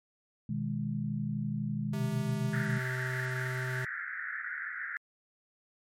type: chord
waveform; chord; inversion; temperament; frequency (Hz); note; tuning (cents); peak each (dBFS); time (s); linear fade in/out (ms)
sine; G# minor; first; equal; 123.47 / 155.56 / 207.7; B2 / D#3 / G#3; 0 / 0 / 0; -36 / -35 / -34; 0.49-2.79; 5
type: tone with pitch glide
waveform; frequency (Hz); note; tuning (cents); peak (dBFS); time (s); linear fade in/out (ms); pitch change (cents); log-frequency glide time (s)
square; 130.81 to 128.19; C3 to C3; 0 to -35; -34; 1.93-3.85; 5; -35; 2.6-2.82
type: band-pass noise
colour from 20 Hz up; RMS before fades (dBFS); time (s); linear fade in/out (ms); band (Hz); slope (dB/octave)
pink; -38; 2.53-4.97; 0; 1400 to 2000; 96
effects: MP3 64 kbps